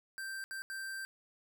square tone bursts at uneven times, 1568 Hz, G6, in tune, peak -40 dBFS, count 3, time 0.18-0.44 / 0.51-0.62 / 0.7-1.05 s, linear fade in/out 0 ms, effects none

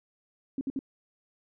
sine tone bursts, 270 Hz, C#4, 45 cents flat, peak -28 dBFS, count 3, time 0.58-0.791 s, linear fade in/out 2 ms, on 31 ms, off 59 ms, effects none

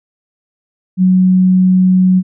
sine tone, 185 Hz, F#3, in tune, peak -6 dBFS, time 0.97-2.23 s, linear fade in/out 50 ms, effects none

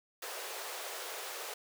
pink high-pass noise, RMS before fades -42 dBFS, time 0.22-1.54 s, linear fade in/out 5 ms, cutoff 400 Hz, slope 48 dB/octave, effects none

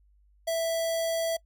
square tone with notch filter, 659.3 Hz, E5, in tune, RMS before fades -28 dBFS, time 0.47-1.37 s, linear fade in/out 10 ms, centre 1500 Hz, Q 0.85, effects noise-tail reverb RT60 0.1 s tail -24 dB re dry + added 50 Hz sine -59 dBFS peak until 1.45 s

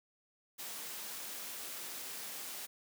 white high-pass noise, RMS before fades -44 dBFS, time 0.58-2.67 s, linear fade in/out 20 ms, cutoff 190 Hz, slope 12 dB/octave, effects none

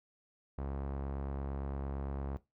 sawtooth tone with low-pass filter, 68.8 Hz, C#2, 12 cents flat, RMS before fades -39 dBFS, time 0.58-2.37 s, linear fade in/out 0 ms, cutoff 1000 Hz, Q 1, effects noise-tail reverb RT60 0.2 s tail -17 dB re dry

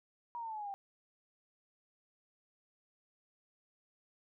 sine exponential sweep, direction down, 963 to 780 Hz, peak -39 dBFS, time 0.35-0.74 s, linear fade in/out 0 ms, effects none

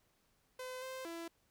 sawtooth tone with pitch steps, 510 / 521 / 334.6 Hz, C5 / C5 / E4, -44 / -7 / +26 cents, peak -39 dBFS, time 0.59-1.28 s, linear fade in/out 5 ms, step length 230 ms, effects pink hiss -75 dBFS RMS until 1.5 s

